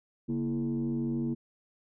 sine tone with frequency modulation, 235.7 Hz, A#3, 19 cents sharp, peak -27 dBFS, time 0.28-1.35 s, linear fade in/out 20 ms, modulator 93.6 Hz, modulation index 1, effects tanh soft clip ceiling -24 dBFS

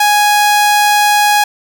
sawtooth tone, 830.6 Hz, G#5, in tune, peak -4 dBFS, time 0-1.44 s, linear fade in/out 5 ms, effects none

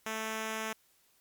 5% pulse tone, 220 Hz, A3, in tune, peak -23 dBFS, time 0.06-0.73 s, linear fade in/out 5 ms, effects white hiss -68 dBFS RMS until 1.2 s + MP3 96 kbps

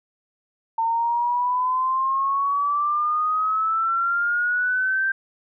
sine exponential sweep, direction up, 903 to 1575 Hz, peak -19 dBFS, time 0.78-5.12 s, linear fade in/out 5 ms, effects none

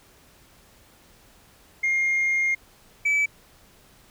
sine tone pair in turn, 2126 / 2300 Hz, C7 / D7, +27 / -37 cents, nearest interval minor second, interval 136 cents, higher second, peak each -18 / -16 dBFS, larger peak second, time 1.83-2.55 / 3.05-3.26 s, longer first, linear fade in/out 10 ms, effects tanh soft clip ceiling -18 dBFS + pink hiss -55 dBFS RMS until 4.1 s

